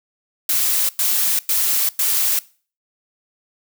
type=noise bursts; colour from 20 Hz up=blue; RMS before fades=-18 dBFS; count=4; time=0.49-2.39 s; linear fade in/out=2 ms; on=400 ms; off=100 ms; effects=noise-tail reverb RT60 0.4 s tail -21 dB re dry